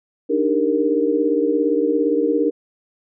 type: chord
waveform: sine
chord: Eb major seventh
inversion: third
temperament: equal with one note detuned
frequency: 293.7 / 311.1 / 398.2 / 466.2 Hz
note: D4 / Eb4 / G4 / Bb4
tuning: 0 / 0 / +27 / 0 cents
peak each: -21 / -22 / -23 / -19 dBFS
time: 0.29-2.51 s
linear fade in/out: 20 ms
effects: none